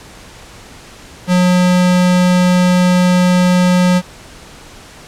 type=tone; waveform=square; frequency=180.4 Hz; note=F#3; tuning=44 cents flat; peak=-9 dBFS; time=1.27-4.02 s; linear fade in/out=50 ms; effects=pink hiss -37 dBFS RMS until 5.07 s + low-pass 9000 Hz 12 dB/octave